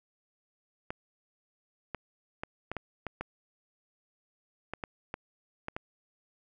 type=clicks; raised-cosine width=0.5 ms; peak=-20 dBFS; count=12; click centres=0.905 / 1.947 / 2.435 / 2.716 / 2.767 / 3.067 / 3.21 / 4.736 / 4.838 / 5.141 / 5.684 / 5.765 s; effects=none